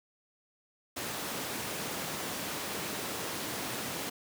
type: high-pass noise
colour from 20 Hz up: pink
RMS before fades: -37 dBFS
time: 0.96-4.1 s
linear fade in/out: 10 ms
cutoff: 180 Hz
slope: 12 dB/octave
effects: none